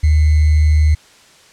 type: tone with sample-and-hold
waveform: sine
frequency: 76.5 Hz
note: D#2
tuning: 29 cents flat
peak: -8 dBFS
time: 0.03-0.95 s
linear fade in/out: 10 ms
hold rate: 2100 Hz
effects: white hiss -46 dBFS RMS until 1.52 s + low-pass 7000 Hz 12 dB/octave